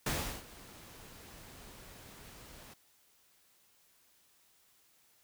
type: noise with ADSR envelope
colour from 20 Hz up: pink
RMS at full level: -33 dBFS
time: 0.06-2.74 s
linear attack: 5 ms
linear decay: 360 ms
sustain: -20 dB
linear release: 7 ms
effects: white hiss -68 dBFS RMS until 5.23 s